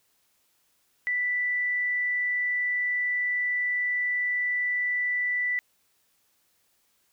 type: tone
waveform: sine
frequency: 1975.5 Hz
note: B6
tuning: in tune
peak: -24 dBFS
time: 1.07-5.59 s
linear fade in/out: 0 ms
effects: white hiss -69 dBFS RMS until 7.12 s